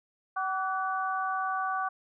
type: tone cluster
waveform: sine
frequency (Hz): 760 / 1151 / 1488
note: F#5 / D6 / F#6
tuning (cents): +46 / -35 / +9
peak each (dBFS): -32 / -31 / -35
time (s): 0.36-1.89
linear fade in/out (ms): 10
effects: none